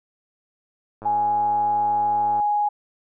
click train, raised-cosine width 1 ms, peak -24 dBFS, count 150, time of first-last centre 1.02-2.4 s, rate 108 Hz
sine tone, 830.6 Hz, G#5, in tune, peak -18 dBFS, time 1.05-2.69 s, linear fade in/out 10 ms
effects none

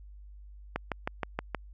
click train, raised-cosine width 0.5 ms, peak -15 dBFS, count 6, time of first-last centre 0.76-1.547 s, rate 6.35 Hz, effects added 50 Hz sine -46 dBFS peak until 1.73 s

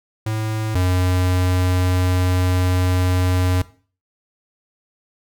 square tone pair in turn, 109.2 / 91.14 Hz, A2 / F#2, -13 / -26 cents, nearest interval minor third, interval 313 cents, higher first, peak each -21 / -16 dBFS, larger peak second, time 0.26-0.75 / 0.75-3.62 s, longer second, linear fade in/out 5 ms, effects noise-tail reverb RT60 0.4 s tail -17 dB re dry

